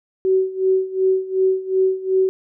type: tone with tremolo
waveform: sine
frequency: 378.1 Hz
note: F#4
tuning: 38 cents sharp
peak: -12 dBFS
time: 0.25-2.29 s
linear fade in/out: 0 ms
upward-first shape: sine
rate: 2.7 Hz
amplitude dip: 85%
effects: none